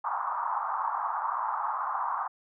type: band-pass noise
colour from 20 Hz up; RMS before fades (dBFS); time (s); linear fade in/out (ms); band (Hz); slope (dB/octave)
white; -31; 0.04-2.28; 10; 820 to 1200; 48
effects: none